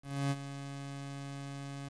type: tone with ADSR envelope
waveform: 30% pulse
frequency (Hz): 139.5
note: C#3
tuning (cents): +11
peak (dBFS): -26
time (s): 0.02-1.89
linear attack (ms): 290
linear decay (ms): 37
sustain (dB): -11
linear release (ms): 14
effects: resampled to 22050 Hz + 9-bit